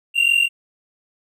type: tone pair together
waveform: triangle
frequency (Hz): 2749 / 2794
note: F7 / F7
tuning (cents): -28 / 0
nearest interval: unison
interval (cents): 28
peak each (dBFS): -15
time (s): 0.14-0.49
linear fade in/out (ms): 50
effects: none